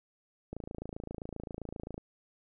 click train, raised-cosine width 2 ms, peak -26 dBFS, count 41, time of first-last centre 0.53-1.979 s, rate 27.6 Hz, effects none

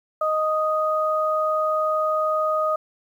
sine tone pair together, 622.3 / 1244.6 Hz, D#5 / D#6, 0 / 0 cents, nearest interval octave, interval 1200 cents, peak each -22 dBFS, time 0.21-2.76 s, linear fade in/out 5 ms, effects 9-bit

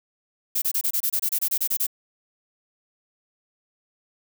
violet noise bursts, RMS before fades -23 dBFS, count 14, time 0.55-1.868 s, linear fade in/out 10 ms, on 70 ms, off 26 ms, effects none

